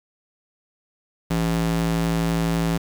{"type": "tone with high-pass filter", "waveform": "square", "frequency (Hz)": 56, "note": "A1", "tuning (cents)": 31, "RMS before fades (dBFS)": -22, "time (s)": [1.3, 2.78], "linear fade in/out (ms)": 10, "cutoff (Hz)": 130, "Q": 1.8, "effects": ["7-bit"]}